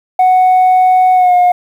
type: tone with pitch glide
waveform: sine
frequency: 740 to 717.3 Hz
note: F#5 to F5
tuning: 0 to +46 cents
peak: -3 dBFS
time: 0.19-1.52 s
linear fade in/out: 5 ms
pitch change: -54 cents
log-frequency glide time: 1.14-1.34 s
effects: tanh soft clip ceiling -4 dBFS + 7-bit